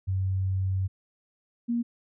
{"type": "tone pair in turn", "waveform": "sine", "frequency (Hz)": [94.9, 236.3], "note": ["F#2", "A#3"], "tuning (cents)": [44, 24], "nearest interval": "octave + major third", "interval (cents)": 1580, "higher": "second", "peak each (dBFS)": -24, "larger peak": "neither", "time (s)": [[0.07, 0.88], [1.68, 1.83]], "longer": "first", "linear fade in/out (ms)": 20, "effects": []}